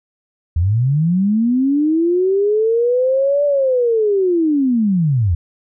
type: linear two-way sweep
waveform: sine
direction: up then down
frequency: 77.78 to 584 to 77.78 Hz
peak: -12 dBFS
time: 0.56-5.35 s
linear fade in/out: 5 ms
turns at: 3.45 s
effects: none